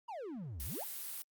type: exponential two-way sweep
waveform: triangle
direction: down then up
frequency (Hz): 996 to 59.3 to 996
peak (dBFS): -39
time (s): 0.08-0.84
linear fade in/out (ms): 10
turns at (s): 0.64
type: noise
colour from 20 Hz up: blue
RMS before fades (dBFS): -43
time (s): 0.6-1.22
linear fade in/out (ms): 0
effects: Opus 48 kbps